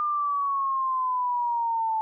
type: exponential sweep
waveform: sine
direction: down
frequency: 1208 to 876 Hz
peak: -23 dBFS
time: 0-2.01 s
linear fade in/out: 0 ms
effects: none